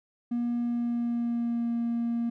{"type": "tone with pitch glide", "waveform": "triangle", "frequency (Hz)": [238.7, 234.3], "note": ["A#3", "A#3"], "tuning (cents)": [41, 9], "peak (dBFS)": -23, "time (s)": [0.31, 2.3], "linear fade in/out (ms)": 10, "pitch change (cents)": -32, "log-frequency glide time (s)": [0.59, 1.72], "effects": ["tanh soft clip ceiling -21 dBFS"]}